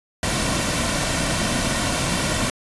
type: noise with comb filter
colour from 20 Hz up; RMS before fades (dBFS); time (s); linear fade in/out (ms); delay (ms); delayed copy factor
pink; -22; 0.23-2.5; 2; 2.4; -0.5
effects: resampled to 24000 Hz